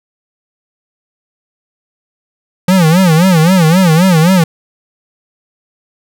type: tone with vibrato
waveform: square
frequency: 172.8 Hz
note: F3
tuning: 18 cents flat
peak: -6 dBFS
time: 2.68-4.44 s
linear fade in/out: 5 ms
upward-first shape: sine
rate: 3.8 Hz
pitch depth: 180 cents each way
effects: none